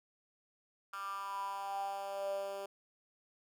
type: tone with high-pass filter sweep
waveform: 10% pulse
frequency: 197.6 Hz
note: G3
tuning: 14 cents sharp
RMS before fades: -40 dBFS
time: 0.93-2.66 s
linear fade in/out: 5 ms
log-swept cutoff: 1300 to 480 Hz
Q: 8
effects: none